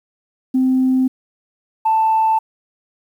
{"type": "tone pair in turn", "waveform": "sine", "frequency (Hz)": [259.2, 883.8], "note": ["C4", "A5"], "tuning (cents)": [-16, 7], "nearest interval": "octave + major sixth", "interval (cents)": 2123, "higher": "second", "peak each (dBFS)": -11, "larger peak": "neither", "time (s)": [[0.54, 1.08], [1.85, 2.39]], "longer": "neither", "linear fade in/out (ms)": 10, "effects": ["tanh soft clip ceiling -8 dBFS", "8-bit"]}